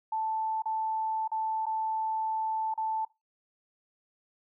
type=tone with dropouts; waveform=sine; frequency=880 Hz; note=A5; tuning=in tune; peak=-28 dBFS; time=0.12-3.05 s; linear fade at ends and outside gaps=5 ms; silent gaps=0.621-0.656 / 1.277-1.316 / 1.657-1.665 / 2.74-2.776 s; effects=noise-tail reverb RT60 0.2 s tail -19 dB re dry